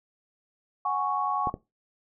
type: chord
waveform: sine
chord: F# suspended second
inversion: none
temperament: equal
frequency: 740 / 830.6 / 1108.7 Hz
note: F#5 / G#5 / C#6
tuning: 0 / 0 / 0 cents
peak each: -31 / -30 / -27 dBFS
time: 0.85-1.5 s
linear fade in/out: 5 ms
type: clicks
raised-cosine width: 2 ms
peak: -19 dBFS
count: 2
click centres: 1.472 / 1.541 s
effects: noise-tail reverb RT60 0.2 s tail -17 dB re dry